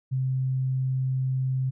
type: tone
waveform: sine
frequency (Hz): 130.81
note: C3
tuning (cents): 0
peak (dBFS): -23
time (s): 0.11-1.71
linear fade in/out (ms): 20
effects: none